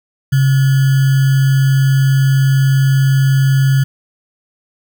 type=tone with sample-and-hold; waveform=sine; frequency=135.3 Hz; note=C#3; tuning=42 cents flat; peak=-8 dBFS; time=0.32-3.84 s; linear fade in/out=10 ms; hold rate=1575 Hz; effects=none